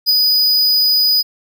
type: tone with ADSR envelope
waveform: square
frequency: 4963 Hz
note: D#8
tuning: 5 cents flat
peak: -9 dBFS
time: 0.06-1.23 s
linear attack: 32 ms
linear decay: 24 ms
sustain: -2 dB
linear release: 27 ms
effects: none